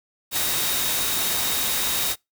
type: tone in noise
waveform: sine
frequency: 3751 Hz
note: A#7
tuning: 10 cents sharp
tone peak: -31 dBFS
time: 0.31-2.16 s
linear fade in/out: 50 ms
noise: white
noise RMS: -24 dBFS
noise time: 0.31-2.16 s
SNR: -10 dB
effects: noise-tail reverb RT60 0.2 s tail -26 dB re dry

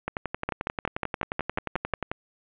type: two click trains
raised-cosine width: 0.5 ms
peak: -11 / -13 dBFS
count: 9 / 24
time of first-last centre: 0.49-1.937 / 0.08-2.115 s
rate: 5.53 / 11.3 Hz
effects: resampled to 8000 Hz + 7-bit

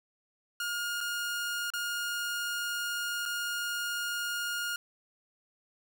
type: tone with dropouts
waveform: sawtooth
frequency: 1422 Hz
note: F6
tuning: 31 cents sharp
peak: -28 dBFS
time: 0.6-4.76 s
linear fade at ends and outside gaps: 2 ms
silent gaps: 1.006-1.01 / 1.703-1.736 / 3.255-3.259 s
effects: 11-bit

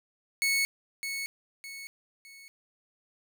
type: tone with echo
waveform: sawtooth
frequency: 2206 Hz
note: C#7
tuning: 9 cents flat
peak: -21 dBFS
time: 0.42-0.65 s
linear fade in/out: 0 ms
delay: 610 ms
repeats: 3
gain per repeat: -8 dB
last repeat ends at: 2.48 s
effects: none

